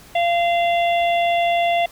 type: harmonic tone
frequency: 689 Hz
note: F5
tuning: 24 cents flat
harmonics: 1 / 3 / 4 / 5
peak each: -16 / -26 / -28 / -30 dBFS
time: 0.15-1.86 s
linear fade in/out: 5 ms
effects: pink hiss -45 dBFS RMS until 1.91 s